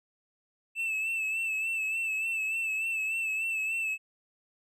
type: tone with vibrato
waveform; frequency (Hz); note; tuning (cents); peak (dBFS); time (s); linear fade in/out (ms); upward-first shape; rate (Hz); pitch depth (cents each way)
triangle; 2637; E7; 0; -27; 0.75-3.98; 50; sine; 3.4; 42
effects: none